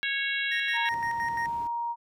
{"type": "harmonic tone", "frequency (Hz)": 551, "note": "C#5", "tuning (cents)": -11, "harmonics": [3, 4, 5, 6, 7], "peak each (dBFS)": [-30, -32, -34, -36, -37], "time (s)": [0.03, 0.89], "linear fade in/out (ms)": 0}
{"type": "tone with tremolo", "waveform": "triangle", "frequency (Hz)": 1864.7, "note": "A#6", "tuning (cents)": 0, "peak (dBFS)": -28, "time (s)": [0.51, 1.47], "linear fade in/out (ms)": 10, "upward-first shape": "square", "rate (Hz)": 5.8, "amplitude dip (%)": 70}
{"type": "tone with pitch glide", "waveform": "sine", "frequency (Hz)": [932.3, 939.9], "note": ["A#5", "A#5"], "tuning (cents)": [0, 14], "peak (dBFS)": -28, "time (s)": [0.73, 1.96], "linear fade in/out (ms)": 50, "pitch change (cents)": 14, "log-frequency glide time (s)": [1.46, 1.61]}
{"type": "noise", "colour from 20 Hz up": "brown", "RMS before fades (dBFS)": -41, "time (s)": [0.91, 1.67], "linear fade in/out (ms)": 0}
{"effects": ["high-pass 100 Hz 12 dB/octave"]}